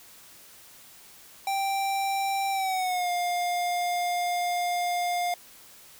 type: tone with pitch glide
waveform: square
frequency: 784 to 706.6 Hz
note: G5 to F5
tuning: 0 to +20 cents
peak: -26 dBFS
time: 1.47-5.34 s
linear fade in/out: 2 ms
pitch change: -180 cents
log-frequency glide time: 2.51-3.1 s
effects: white hiss -51 dBFS RMS until 5.99 s